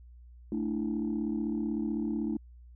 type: chord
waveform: sine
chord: A suspended fourth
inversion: none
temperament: equal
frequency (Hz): 220 / 293.7 / 329.6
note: A3 / D4 / E4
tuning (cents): 0 / 0 / 0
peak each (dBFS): -31 / -33 / -34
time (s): 0.52-2.37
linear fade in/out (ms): 2
effects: tanh soft clip ceiling -23 dBFS + added 60 Hz sine -49 dBFS peak until 2.75 s